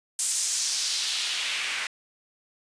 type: noise with band-pass filter sweep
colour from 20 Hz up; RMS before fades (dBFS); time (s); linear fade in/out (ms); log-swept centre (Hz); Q
white; -28; 0.19-1.87; 2; 8400 to 2000; 1.7
effects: resampled to 22050 Hz